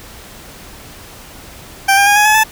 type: tone with pitch steps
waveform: 20% pulse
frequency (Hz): 784 / 800.9 / 818.2 / 835.9 / 854 / 872.4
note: G5 / G5 / G#5 / G#5 / G#5 / A5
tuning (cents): 0 / +37 / -26 / +11 / +48 / -15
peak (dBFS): -3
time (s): 1.88-2.438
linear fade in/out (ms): 10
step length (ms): 93
effects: pink hiss -36 dBFS RMS until 2.51 s